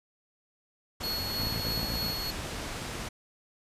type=low-pass noise; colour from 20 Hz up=pink; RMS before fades=-37 dBFS; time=1-3.09 s; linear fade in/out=10 ms; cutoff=8200 Hz; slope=12 dB/octave
type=tone with tremolo; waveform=square; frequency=4344 Hz; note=C#8; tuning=36 cents flat; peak=-31 dBFS; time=1.03-2.31 s; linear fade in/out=10 ms; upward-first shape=sine; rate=3.2 Hz; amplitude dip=35%
type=tone bursts; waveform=15% pulse; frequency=56 Hz; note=A1; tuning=31 cents sharp; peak=-27 dBFS; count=6; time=1.38-2.11 s; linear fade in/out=5 ms; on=100 ms; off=26 ms
effects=resampled to 32000 Hz